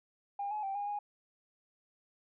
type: tone with pitch steps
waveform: sine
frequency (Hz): 805 / 847 / 781 / 815 / 824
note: G5 / G#5 / G5 / G#5 / G#5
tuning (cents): +46 / +34 / -7 / -33 / -14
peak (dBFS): -33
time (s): 0.39-0.99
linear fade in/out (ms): 5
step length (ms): 120
effects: tanh soft clip ceiling -29 dBFS